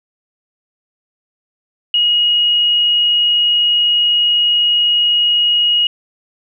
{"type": "tone", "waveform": "sine", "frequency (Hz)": 2888, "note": "F#7", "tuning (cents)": -43, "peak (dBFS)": -10, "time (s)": [1.94, 5.87], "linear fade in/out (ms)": 2, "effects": []}